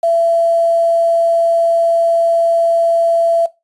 sine tone with quantisation, 671 Hz, E5, 31 cents sharp, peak -10 dBFS, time 0.03-3.46 s, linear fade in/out 5 ms, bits 6, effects noise-tail reverb RT60 0.2 s tail -17 dB re dry + resampled to 24000 Hz

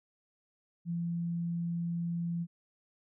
sine tone, 170.3 Hz, F3, 43 cents flat, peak -31 dBFS, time 0.85-2.47 s, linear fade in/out 50 ms, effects none

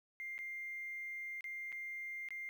sine tone with dropouts, 2100 Hz, C7, 6 cents sharp, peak -40 dBFS, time 0.2-2.49 s, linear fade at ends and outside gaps 0 ms, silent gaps 0.38-0.389 / 1.408-1.442 / 1.72-1.726 / 2.287-2.306 s, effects tanh soft clip ceiling -38 dBFS + 11-bit

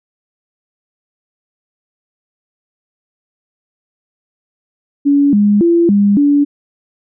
sine tone with pitch steps, 283.9 / 205.8 / 340 / 202.5 / 287.5 Hz, C#4 / G#3 / F4 / G#3 / D4, +41 / -16 / -46 / -43 / -37 cents, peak -7 dBFS, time 5.05-6.45 s, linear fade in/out 20 ms, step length 280 ms, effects none

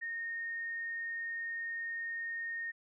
sine tone, 1845 Hz, A#6, 18 cents flat, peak -36 dBFS, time 0.01-2.72 s, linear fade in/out 20 ms, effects none

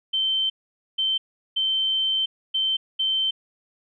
sine tone bursts at uneven times, 3102 Hz, G7, 19 cents flat, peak -20 dBFS, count 5, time 0.13-0.5 / 0.98-1.18 / 1.56-2.26 / 2.54-2.77 / 2.99-3.31 s, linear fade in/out 10 ms, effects none

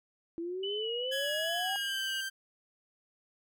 sine exponential sweep, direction up, 329.6 to 790 Hz, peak -34 dBFS, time 0.38-1.76 s, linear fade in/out 0 ms
sine tone with vibrato, 2960 Hz, F#7, in tune, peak -35 dBFS, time 0.63-2.21 s, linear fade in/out 5 ms, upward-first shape sine, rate 2.4 Hz, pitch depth 42 cents each way
sawtooth tone with pitch glide, 1672 to 1569.1 Hz, G#6 to G6, +11 to +1 cents, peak -31 dBFS, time 1.11-2.3 s, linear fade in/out 20 ms, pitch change -110 cents, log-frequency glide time 1.56-2.02 s
effects none

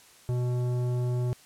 sine tone with tanh clipping, 123.47 Hz, B2, in tune, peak -27 dBFS, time 0.29-1.33 s, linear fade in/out 0 ms, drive 13 dB, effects white hiss -55 dBFS RMS until 1.45 s + low-pass 11000 Hz 12 dB/octave

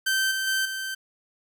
sawtooth tone with level steps, 1551 Hz, G6, 19 cents flat, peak -18 / -22 / -19 / -26 dBFS, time 0.06-0.95 s, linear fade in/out 10 ms, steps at 0.31 / 0.47 / 0.65 s, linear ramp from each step 5 ms, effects none

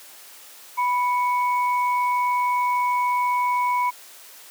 sine tone pair together, 986.7 / 2226 Hz, B5 / C#7, -2 / +7 cents, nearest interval octave + major second, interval 1409 cents, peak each -19 / -30 dBFS, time 0.77-3.91 s, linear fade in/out 20 ms, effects white hiss -45 dBFS RMS until 4.5 s + high-pass 400 Hz 12 dB/octave

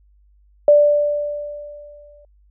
sine tone with exponential decay, 587.3 Hz, D5, in tune, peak -6 dBFS, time 0.68-2.25 s, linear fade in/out 2 ms, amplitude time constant 340 ms, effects added 50 Hz sine -51 dBFS peak until 2.5 s

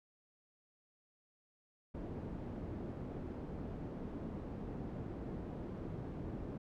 white low-pass noise, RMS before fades -44 dBFS, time 1.94-6.58 s, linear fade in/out 10 ms, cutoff 300 Hz, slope 12 dB/octave, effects none

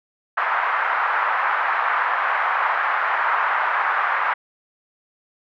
pink band-pass noise, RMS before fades -21 dBFS, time 0.37-4.34 s, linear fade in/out 10 ms, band 910 to 1700 Hz, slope 24 dB/octave, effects none

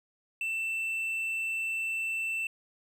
triangle tone, 2670 Hz, E7, 22 cents sharp, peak -28 dBFS, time 0.41-2.47 s, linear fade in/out 2 ms, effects none

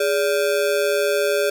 square ring-modulated tone, 493.9 Hz, B4, in tune, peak -15 dBFS, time 0-1.5 s, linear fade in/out 5 ms, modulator 81.2 Hz, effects none

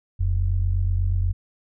sine tone pair together, 42 / 90.3 Hz, E1 / F#2, +33 / -42 cents, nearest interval octave + minor second, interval 1325 cents, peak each -22 / -21 dBFS, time 0.19-1.33 s, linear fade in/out 20 ms, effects none

